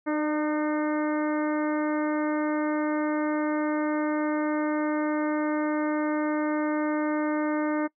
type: harmonic tone with a mistuned harmonic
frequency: 303.9 Hz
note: D#4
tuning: 41 cents flat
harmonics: 1 / 2 / 3 / 4 / 5 / 6 / 7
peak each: -25 / -31 / -35 / -37 / -39 / -41 / -42 dBFS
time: 0.06-7.88 s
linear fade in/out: 20 ms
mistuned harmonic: 2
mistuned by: -20 cents
effects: noise-tail reverb RT60 0.1 s tail -23 dB re dry